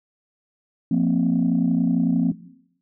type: chord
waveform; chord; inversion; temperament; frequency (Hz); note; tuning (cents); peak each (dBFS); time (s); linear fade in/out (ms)
sine; F suspended fourth; none; equal with one note detuned; 174.61 / 230.5 / 261.6; F3 / Bb3 / C4; 0 / -19 / 0; -20; 0.91-2.32; 5
effects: noise-tail reverb RT60 0.8 s tail -18 dB re dry + tanh soft clip ceiling -11 dBFS